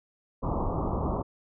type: low-pass noise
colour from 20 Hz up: pink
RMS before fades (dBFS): -29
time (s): 0.42-1.23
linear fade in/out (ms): 20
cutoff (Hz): 1200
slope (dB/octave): 96
effects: none